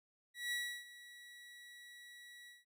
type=tone with ADSR envelope; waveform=30% pulse; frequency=1935 Hz; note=B6; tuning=36 cents flat; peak=-33 dBFS; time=0.34-2.65 s; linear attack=180 ms; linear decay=320 ms; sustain=-18 dB; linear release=170 ms; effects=none